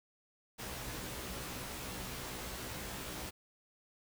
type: noise with comb filter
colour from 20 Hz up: pink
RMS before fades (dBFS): -43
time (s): 0.58-3.31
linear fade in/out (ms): 20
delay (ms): 16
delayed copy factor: +0.9
effects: none